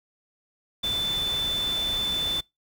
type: tone in noise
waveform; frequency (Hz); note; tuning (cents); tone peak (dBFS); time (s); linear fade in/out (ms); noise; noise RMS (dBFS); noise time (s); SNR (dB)
sine; 3520; A7; 0; -24; 0.83-2.41; 10; pink; -36; 0.83-2.41; +9
effects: noise-tail reverb RT60 0.2 s tail -25 dB re dry